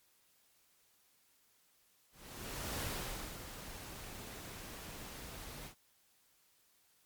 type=noise with ADSR envelope; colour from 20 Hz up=pink; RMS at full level=-39 dBFS; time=2.11-5.75 s; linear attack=700 ms; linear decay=570 ms; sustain=-9 dB; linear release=94 ms; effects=white hiss -71 dBFS RMS until 7.05 s + MP3 96 kbps